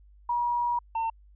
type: tone pair in turn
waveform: sine / triangle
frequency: 959 / 905.2 Hz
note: A#5 / A5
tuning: +49 / +49 cents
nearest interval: minor second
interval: 100 cents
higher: first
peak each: -24 dBFS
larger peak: neither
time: 0.29-0.79 / 0.95-1.1 s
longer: first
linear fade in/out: 5 ms
effects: added 50 Hz sine -52 dBFS peak until 1.35 s + resampled to 8000 Hz